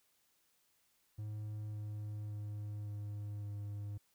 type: tone with pitch steps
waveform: triangle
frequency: 106.2 / 105.28 / 104.38 / 103.48 / 102.58 Hz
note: G#2 / G#2 / G#2 / G#2 / G#2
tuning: +39 / +24 / +9 / -6 / -21 cents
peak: -38 dBFS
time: 1.18-3.98 s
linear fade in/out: 10 ms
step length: 560 ms
effects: white hiss -75 dBFS RMS until 4.14 s